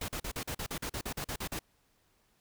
pink noise bursts, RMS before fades -37 dBFS, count 14, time 0.01-1.592 s, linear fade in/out 5 ms, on 74 ms, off 42 ms, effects pink hiss -71 dBFS RMS until 2.4 s

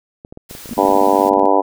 clicks, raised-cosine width 2 ms, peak -21 dBFS, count 12, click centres 0.249 / 0.325 / 0.374 / 0.511 / 0.551 / 0.658 / 0.692 / 0.727 / 0.778 / 0.852 / 0.886 / 0.925 s
white noise, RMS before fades -36 dBFS, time 0.49-1.3 s, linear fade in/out 10 ms
sine tone bursts, 233.1 Hz, A#3, in tune, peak -22 dBFS, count 13, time 0.71-1.455 s, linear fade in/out 0 ms, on 25 ms, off 35 ms
harmonic tone, 98 Hz, G2, in tune, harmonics 3 / 4 / 5 / 6 / 7 / 8 / 9 / 10, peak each -19 / -19 / -19 / -19 / -19 / -19 / -19 / -19 dBFS, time 0.77-1.62 s, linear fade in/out 20 ms
effects none

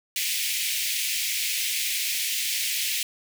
pink high-pass noise, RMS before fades -27 dBFS, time 0.16-3.03 s, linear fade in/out 2 ms, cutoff 2100 Hz, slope 48 dB/octave, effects none

